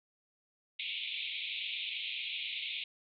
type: band-pass noise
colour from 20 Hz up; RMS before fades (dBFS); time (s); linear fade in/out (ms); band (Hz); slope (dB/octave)
white; -39; 0.79-2.84; 5; 2200 to 3800; 96
effects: none